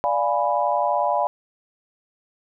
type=chord; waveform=sine; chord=D diminished seventh; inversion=none; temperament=equal; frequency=587.3 / 698.5 / 830.6 / 987.8 Hz; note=D5 / F5 / Ab5 / Cb6; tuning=0 / 0 / 0 / 0 cents; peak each=-24 dBFS; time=0.04-1.27 s; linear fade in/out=0 ms; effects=none